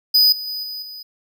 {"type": "tone with level steps", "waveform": "square", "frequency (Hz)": 4978, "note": "D#8", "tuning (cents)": 0, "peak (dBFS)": [-11, -27, -25, -28, -33], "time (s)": [0.14, 1.03], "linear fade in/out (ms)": 10, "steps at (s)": [0.32, 0.47, 0.63, 0.82], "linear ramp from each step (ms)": 5, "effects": []}